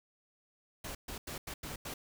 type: noise bursts at uneven times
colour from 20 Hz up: pink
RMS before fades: -42 dBFS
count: 6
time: 0.84-0.95 / 1.08-1.18 / 1.27-1.38 / 1.47-1.54 / 1.63-1.76 / 1.85-1.94 s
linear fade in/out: 5 ms
effects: none